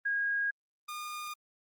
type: tone pair in turn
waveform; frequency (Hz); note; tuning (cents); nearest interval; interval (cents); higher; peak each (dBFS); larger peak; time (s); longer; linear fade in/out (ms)
sine / sawtooth; 1636 / 1215.5; G#6 / D#6; -26 / -41; perfect fourth; 515; first; -28 / -34; first; 0.05-0.51 / 0.88-1.34; neither; 10
effects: Opus 24 kbps